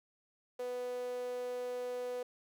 sawtooth tone with high-pass filter, 247.7 Hz, B3, 5 cents sharp, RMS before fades -39 dBFS, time 0.59-2.23 s, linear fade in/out 5 ms, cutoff 520 Hz, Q 9, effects none

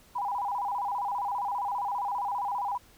sine tone with vibrato, 892 Hz, A5, 23 cents sharp, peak -28 dBFS, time 0.15-2.78 s, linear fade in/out 10 ms, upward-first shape square, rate 15 Hz, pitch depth 170 cents each way, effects pink hiss -58 dBFS RMS until 2.97 s

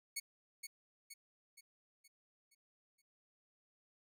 10% pulse tone with echo, 2217 Hz, C#7, in tune, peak -29 dBFS, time 0.16-0.2 s, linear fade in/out 10 ms, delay 470 ms, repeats 6, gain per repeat -6 dB, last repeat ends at 3.02 s, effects none

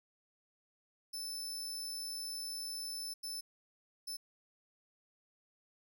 sawtooth tone bursts at uneven times, 5274 Hz, E8, in tune, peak -37 dBFS, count 3, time 1.13-3.14 / 3.23-3.41 / 4.07-4.17 s, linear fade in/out 10 ms, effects none

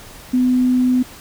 sine tone, 252.1 Hz, B3, 36 cents sharp, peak -12 dBFS, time 0.33-1.03 s, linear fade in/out 10 ms, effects pink hiss -39 dBFS RMS until 1.2 s

